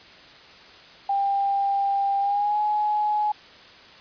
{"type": "tone with pitch glide", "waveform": "sine", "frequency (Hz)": [795, 841.8], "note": ["G5", "G#5"], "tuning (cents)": [24, 23], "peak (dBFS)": -20, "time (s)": [1.09, 3.32], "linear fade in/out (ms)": 5, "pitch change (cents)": 99, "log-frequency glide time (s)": [2.2, 2.59], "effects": ["white hiss -47 dBFS RMS until 4 s", "resampled to 11025 Hz"]}